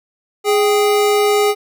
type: tone pair together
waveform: square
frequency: 415.4 / 785 Hz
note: G#4 / G5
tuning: 0 / +2 cents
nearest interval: major seventh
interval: 1102 cents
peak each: -13 / -20 dBFS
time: 0.44-1.55 s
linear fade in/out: 50 ms
effects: none